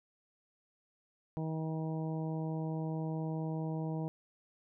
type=harmonic tone; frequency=159.1 Hz; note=D#3; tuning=39 cents sharp; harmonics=1 / 2 / 3 / 4 / 5 / 6; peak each=-35 / -41 / -45 / -47 / -49 / -51 dBFS; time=1.37-4.08 s; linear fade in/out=0 ms; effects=none